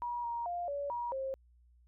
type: tone with pitch steps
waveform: sine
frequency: 960 / 941 / 701 / 569 / 956 / 534 Hz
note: B5 / A#5 / F5 / C#5 / A#5 / C5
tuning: -49 / +16 / +6 / +45 / +43 / +35 cents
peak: -34 dBFS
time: 0.02-1.34 s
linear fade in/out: 0 ms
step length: 220 ms
effects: added 60 Hz sine -61 dBFS peak until 1.87 s